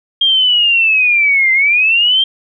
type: linear two-way sweep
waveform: sine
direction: down then up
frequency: 3226 to 2063 to 3191 Hz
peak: -8 dBFS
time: 0.21-2.24 s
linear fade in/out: 5 ms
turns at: 1.52 s
effects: none